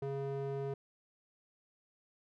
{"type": "tone with band-pass filter", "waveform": "square", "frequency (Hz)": 138, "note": "C#3", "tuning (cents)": -7, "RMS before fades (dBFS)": -38, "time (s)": [0.02, 0.74], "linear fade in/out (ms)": 5, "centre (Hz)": 390, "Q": 1.5, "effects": []}